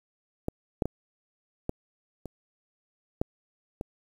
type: clicks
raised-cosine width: 2 ms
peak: -15 / -11 / -16 / -15 / -24 / -12 / -20 dBFS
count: 7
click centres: 0.484 / 0.822 / 0.856 / 1.694 / 2.257 / 3.215 / 3.811 s
effects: 8-bit